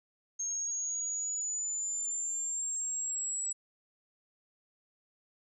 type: linear sweep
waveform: sine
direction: up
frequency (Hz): 6470 to 7820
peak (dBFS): -32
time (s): 0.39-3.53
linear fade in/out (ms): 10
effects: none